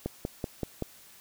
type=click train; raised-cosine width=2 ms; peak=-17 dBFS; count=5; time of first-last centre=0.06-0.823 s; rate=5.24 Hz; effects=white hiss -54 dBFS RMS until 1.2 s